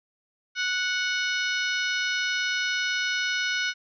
harmonic tone with a mistuned harmonic, 738 Hz, F#5, 5 cents flat, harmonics 2 / 3 / 4 / 5 / 6 / 7 / 8, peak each -27 / -31 / -33 / -35 / -37 / -38 / -39 dBFS, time 0.55-3.74 s, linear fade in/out 50 ms, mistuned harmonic 6, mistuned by -74 cents, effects none

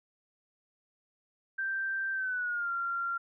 sine tone with pitch glide, 1568 to 1380.9 Hz, G6 to F6, 0 to -20 cents, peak -30 dBFS, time 1.58-3.18 s, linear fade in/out 10 ms, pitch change -220 cents, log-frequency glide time 2.13-2.71 s, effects none

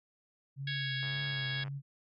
sine tone with vibrato, 135.6 Hz, C#3, 38 cents flat, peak -36 dBFS, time 0.56-1.82 s, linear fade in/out 50 ms, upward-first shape triangle, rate 1.9 Hz, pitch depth 60 cents each way
harmonic tone, 554 Hz, C#5, 1 cent flat, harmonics 3 / 4 / 5 / 6 / 7 / 8 / 9, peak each -38 / -43 / -48 / -39 / -45 / -50 / -48 dBFS, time 0.67-1.64 s, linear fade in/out 5 ms
click train, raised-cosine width 0.5 ms, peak -34 dBFS, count 68, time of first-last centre 1.03-1.68 s, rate 103 Hz
effects MP3 48 kbps

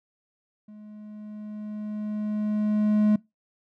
triangle tone with level ramp, 211.3 Hz, G#3, 30 cents sharp, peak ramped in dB -41 to -14 dBFS, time 0.68-3.16 s, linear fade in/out 5 ms, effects noise-tail reverb RT60 0.2 s tail -22 dB re dry

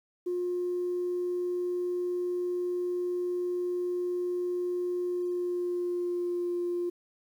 sine tone with pitch glide, 356.5 to 350.8 Hz, F4 to F4, +36 to +8 cents, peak -27 dBFS, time 0.26-6.9 s, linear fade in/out 10 ms, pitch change -28 cents, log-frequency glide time 5.04-6.57 s, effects tanh soft clip ceiling -24 dBFS + 10-bit

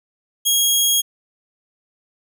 15% pulse tone, 3285 Hz, G#7, 20 cents flat, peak -7 dBFS, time 0.45-1.02 s, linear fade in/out 20 ms, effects none

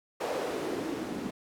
white noise with band-pass filter sweep, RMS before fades -34 dBFS, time 0.2-1.31 s, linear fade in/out 10 ms, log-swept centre 530 to 230 Hz, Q 2.4, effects none

